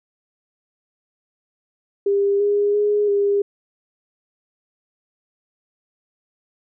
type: tone with pitch steps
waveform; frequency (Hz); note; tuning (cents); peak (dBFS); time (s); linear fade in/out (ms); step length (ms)
sine; 400.3 / 409.1 / 415 / 403.7; G4 / G#4 / G#4 / G#4; +36 / -26 / -1 / -49; -15; 2.06-3.42; 5; 340
effects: none